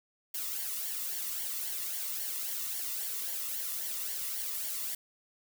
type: noise with flanger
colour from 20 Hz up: blue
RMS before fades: -36 dBFS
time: 0.34-4.95 s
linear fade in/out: 5 ms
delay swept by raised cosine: 0.78 to 1.3 ms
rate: 3.7 Hz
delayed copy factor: -0.6
effects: none